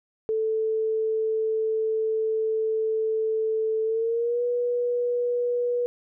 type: tone with pitch glide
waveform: sine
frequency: 440 to 485.4 Hz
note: A4 to B4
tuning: 0 to -30 cents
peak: -22 dBFS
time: 0.29-5.86 s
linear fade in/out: 0 ms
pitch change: +170 cents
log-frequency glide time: 3.84-4.43 s
effects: none